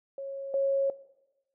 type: tone pair in turn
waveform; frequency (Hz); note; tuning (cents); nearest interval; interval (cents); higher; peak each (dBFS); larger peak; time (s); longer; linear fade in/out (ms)
sine; 548 / 548; C#5 / C#5; -20 / -20; unison; 0; neither; -34 / -23; second; 0.18-0.54 / 0.54-0.9; neither; 2
effects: noise-tail reverb RT60 1.0 s tail -18 dB re dry